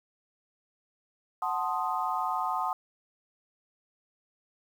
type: chord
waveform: sine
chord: F# diminished seventh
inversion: none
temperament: equal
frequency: 740 / 880 / 1046.5 / 1244.5 Hz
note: F#5 / A5 / C6 / Eb6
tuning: 0 / 0 / 0 / 0 cents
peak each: -33 dBFS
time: 1.42-2.73 s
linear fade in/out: 2 ms
effects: 9-bit